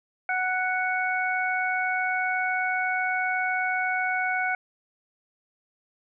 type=harmonic tone; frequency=741 Hz; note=F#5; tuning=2 cents sharp; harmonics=1 / 2 / 3; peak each=-28 / -27 / -29 dBFS; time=0.29-4.55 s; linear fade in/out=2 ms; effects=none